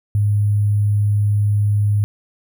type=tone with sample-and-hold; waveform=sine; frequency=103.3 Hz; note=G#2; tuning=9 cents flat; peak=-13 dBFS; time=0.15-2.04 s; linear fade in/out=0 ms; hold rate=11025 Hz; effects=none